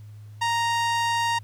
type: tone with low-pass filter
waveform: sawtooth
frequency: 932.3 Hz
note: A#5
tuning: in tune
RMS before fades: -24 dBFS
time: 0.41-1.39 s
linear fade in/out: 10 ms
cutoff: 8800 Hz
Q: 0.54
effects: added 105 Hz sine -40 dBFS peak until 1.43 s + pink hiss -62 dBFS RMS until 1.43 s